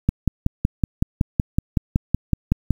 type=click train; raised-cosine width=5 ms; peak=-4 dBFS; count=15; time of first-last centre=0.09-2.707 s; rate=5.35 Hz; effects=7-bit